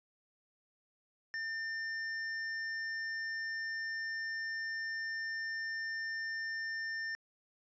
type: tone with hard clipping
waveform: sine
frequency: 1800 Hz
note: A6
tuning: 39 cents sharp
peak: -38 dBFS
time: 1.34-7.15 s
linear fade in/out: 0 ms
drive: 13 dB
effects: resampled to 16000 Hz